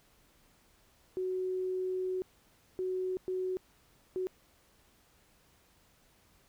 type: tone bursts at uneven times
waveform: sine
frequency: 371 Hz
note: F#4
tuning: 5 cents sharp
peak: -31 dBFS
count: 4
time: 1.17-2.22 / 2.79-3.17 / 3.28-3.57 / 4.16-4.27 s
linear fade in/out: 0 ms
effects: pink hiss -66 dBFS RMS until 6.48 s